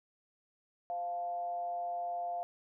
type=tone with frequency modulation; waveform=sine; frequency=698.5 Hz; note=F5; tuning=in tune; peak=-34 dBFS; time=0.9-2.43 s; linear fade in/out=0 ms; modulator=179 Hz; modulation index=0.34; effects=none